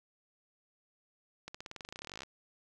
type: accelerating click train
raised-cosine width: 0.2 ms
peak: -26 dBFS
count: 24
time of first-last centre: 1.48-2.234 s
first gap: 65 ms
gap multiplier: 0.93
effects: none